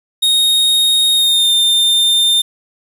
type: tone with pitch glide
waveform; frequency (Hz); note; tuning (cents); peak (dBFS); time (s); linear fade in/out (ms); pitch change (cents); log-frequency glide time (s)
45% pulse; 3729 to 3610; A#7 to A7; 0 to +44; -9; 0.22-2.42; 10; -56; 1.14-1.52
effects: resampled to 32000 Hz + 7-bit